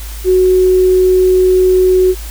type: tone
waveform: sine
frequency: 370 Hz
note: F#4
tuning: in tune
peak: -6 dBFS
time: 0.24-2.15 s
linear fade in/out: 50 ms
effects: added 53 Hz sine -23 dBFS peak until 2.3 s + white hiss -32 dBFS RMS until 2.3 s